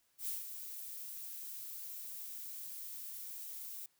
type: noise with ADSR envelope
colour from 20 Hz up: violet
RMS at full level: -38 dBFS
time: 0.18-3.86 s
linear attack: 96 ms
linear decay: 160 ms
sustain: -8 dB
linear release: 4 ms
effects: white hiss -75 dBFS RMS until 3.99 s